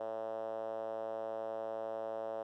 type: tone with band-pass filter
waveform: 5% pulse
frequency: 111.3 Hz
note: A2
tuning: 20 cents sharp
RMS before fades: -40 dBFS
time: 0-2.43 s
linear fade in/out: 5 ms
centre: 590 Hz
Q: 5.1
effects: none